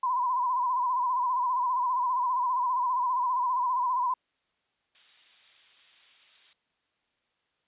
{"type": "tone with vibrato", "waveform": "sine", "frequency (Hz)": 1000, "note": "B5", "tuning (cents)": 21, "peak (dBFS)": -24, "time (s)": [0.03, 4.14], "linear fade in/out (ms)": 5, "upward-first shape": "sine", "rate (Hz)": 15, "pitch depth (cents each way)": 76}
{"type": "noise", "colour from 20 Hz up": "violet", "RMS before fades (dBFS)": -41, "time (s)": [4.95, 6.53], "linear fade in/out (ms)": 0}
{"effects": ["white hiss -75 dBFS RMS until 7.67 s", "resampled to 8000 Hz"]}